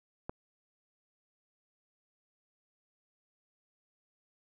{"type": "click", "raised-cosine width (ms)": 1, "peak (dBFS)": -23, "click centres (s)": 0.295, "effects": []}